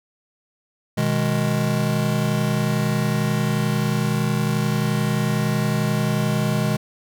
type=chord; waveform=square; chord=G# minor; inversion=first; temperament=just; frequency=124.59 / 155.74 / 207.7 Hz; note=B2 / D#3 / G#3; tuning=+16 / +2 / 0 cents; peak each=-24 dBFS; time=0.97-6.77 s; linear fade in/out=10 ms; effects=none